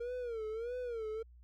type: tone with vibrato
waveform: triangle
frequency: 465 Hz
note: A#4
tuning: 4 cents flat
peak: -35 dBFS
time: 0-1.23 s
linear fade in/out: 10 ms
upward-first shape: sine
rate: 1.6 Hz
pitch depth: 130 cents each way
effects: added 60 Hz sine -55 dBFS peak until 1.43 s